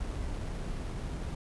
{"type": "noise with sample-and-hold", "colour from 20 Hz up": "brown", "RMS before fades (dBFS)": -36, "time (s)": [0, 1.35], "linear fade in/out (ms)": 5, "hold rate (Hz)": 7350, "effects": ["resampled to 24000 Hz"]}